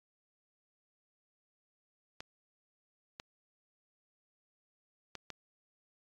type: clicks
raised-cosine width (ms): 0.2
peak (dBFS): -25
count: 4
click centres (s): 2.205 / 3.199 / 5.153 / 5.303
effects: AAC 32 kbps